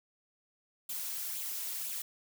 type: noise with flanger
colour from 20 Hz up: blue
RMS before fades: -38 dBFS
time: 0.89-2.02 s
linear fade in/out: 5 ms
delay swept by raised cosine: 0.26 to 3.16 ms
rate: 2 Hz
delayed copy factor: +0.55
effects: none